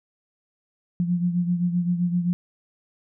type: beating tone pair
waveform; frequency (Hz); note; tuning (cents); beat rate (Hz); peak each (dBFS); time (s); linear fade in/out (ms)
sine; 174.61 / 182.31; F3 / F#3; 0 / -25; 7.7; -21 / -28; 1-2.33; 0
effects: none